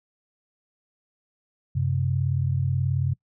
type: tone pair together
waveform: sine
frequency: 95.1 / 133.68 Hz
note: F#2 / C3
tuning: +48 / +38 cents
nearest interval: tritone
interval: 590 cents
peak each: -25 / -23 dBFS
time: 1.75-3.14 s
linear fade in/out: 10 ms
effects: noise-tail reverb RT60 0.1 s tail -23 dB re dry